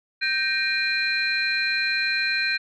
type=tone cluster; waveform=sine; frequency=1563 / 1862 / 2410 / 4110 Hz; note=G6 / A#6 / D7 / C8; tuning=-6 / -2 / +44 / -32 cents; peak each=-25 / -30 / -25 / -27 dBFS; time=0.21-2.58 s; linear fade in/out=20 ms; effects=tanh soft clip ceiling -11 dBFS